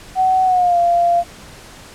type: tone with pitch glide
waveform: sine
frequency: 750 to 691.7 Hz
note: F#5 to F5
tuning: +23 to -17 cents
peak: -11 dBFS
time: 0.15-1.24 s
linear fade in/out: 50 ms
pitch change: -140 cents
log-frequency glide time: 0.44-0.78 s
effects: pink hiss -39 dBFS RMS until 1.94 s + low-pass 10000 Hz 12 dB/octave